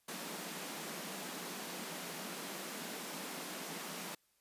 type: high-pass noise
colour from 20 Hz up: pink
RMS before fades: -44 dBFS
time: 0.08-4.15 s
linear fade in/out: 5 ms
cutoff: 160 Hz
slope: 96 dB/octave
effects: white hiss -75 dBFS RMS until 4.4 s + resampled to 32000 Hz